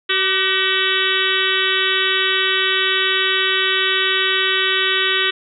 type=harmonic tone with a mistuned harmonic; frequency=379 Hz; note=F#4; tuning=42 cents sharp; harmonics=1 / 3 / 4 / 5 / 6 / 7 / 8 / 9 / 10; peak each=-25 / -27 / -23 / -22 / -27 / -25 / -22 / -23 / -25 dBFS; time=0.09-5.31 s; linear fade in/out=10 ms; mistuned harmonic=3; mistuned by=+59 cents; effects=none